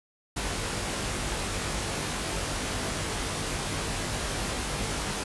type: noise with comb filter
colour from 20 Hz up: pink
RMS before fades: -31 dBFS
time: 0.36-5.24 s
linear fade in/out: 10 ms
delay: 20 ms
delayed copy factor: +0.8
effects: resampled to 24000 Hz